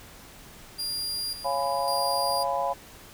sawtooth tone with tremolo, 4800 Hz, D8, 37 cents sharp, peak -26 dBFS, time 0.78-2.45 s, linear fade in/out 20 ms, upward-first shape square, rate 0.91 Hz, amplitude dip 65%
sine chord, C# dominant seventh, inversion none, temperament just, 554.4 / 693 / 831.5 / 997.9 Hz, C#5 / E#5 / G#5 / B5, 0 / -14 / +2 / +18 cents, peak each -30 dBFS, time 1.44-2.74 s, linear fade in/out 20 ms
effects pink hiss -48 dBFS RMS until 3.13 s

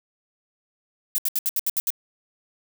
violet noise bursts, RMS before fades -23 dBFS, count 8, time 1.15-1.903 s, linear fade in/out 0 ms, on 32 ms, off 71 ms, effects none

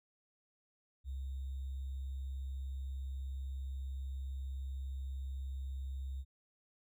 sine tone with sample-and-hold, 66.8 Hz, C2, 36 cents sharp, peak -38 dBFS, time 1.04-6.25 s, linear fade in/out 50 ms, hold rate 3675 Hz, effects none

